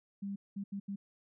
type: tone bursts at uneven times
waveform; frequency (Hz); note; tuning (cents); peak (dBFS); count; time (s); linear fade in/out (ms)
sine; 198.9; G3; +25; -36; 4; 0.22-0.36 / 0.56-0.64 / 0.72-0.8 / 0.88-0.96; 10
effects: none